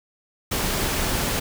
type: noise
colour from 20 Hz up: pink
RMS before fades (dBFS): -24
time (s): 0.51-1.4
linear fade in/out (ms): 10
effects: none